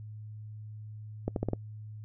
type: accelerating click train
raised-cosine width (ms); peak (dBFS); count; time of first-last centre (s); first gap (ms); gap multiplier
2; -16; 5; 1.28-1.533; 82; 0.83
effects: noise-tail reverb RT60 0.1 s tail -25 dB re dry + added 107 Hz sine -41 dBFS peak until 2.04 s